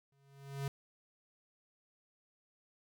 square tone with exponential growth, 138.59 Hz, C#3, in tune, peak -34 dBFS, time 0.12-0.68 s, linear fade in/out 2 ms, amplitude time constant 120 ms, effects none

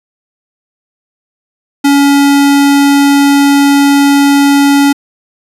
square tone, 281.9 Hz, C#4, 29 cents sharp, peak -5 dBFS, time 1.84-4.93 s, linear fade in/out 10 ms, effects resampled to 32000 Hz

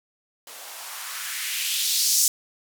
violet noise with band-pass filter sweep, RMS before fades -26 dBFS, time 0.47-2.28 s, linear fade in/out 2 ms, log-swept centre 500 to 6500 Hz, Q 1.8, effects none

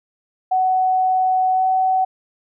sine tone with pitch glide, 747 to 753.1 Hz, F#5 to F#5, +16 to +30 cents, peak -14 dBFS, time 0.51-2.05 s, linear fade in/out 10 ms, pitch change +14 cents, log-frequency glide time 1.53-1.64 s, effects none

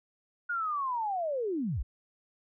sine linear sweep, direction down, 1450 to 35.39 Hz, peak -29 dBFS, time 0.49-1.83 s, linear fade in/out 10 ms, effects none

